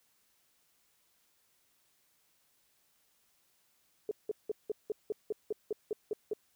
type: tone bursts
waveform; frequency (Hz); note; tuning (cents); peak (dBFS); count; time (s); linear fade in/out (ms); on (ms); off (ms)
sine; 424.9; G#4; +40; -30; 12; 4.09-6.334; 2; 22; 180
effects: white hiss -72 dBFS RMS until 6.55 s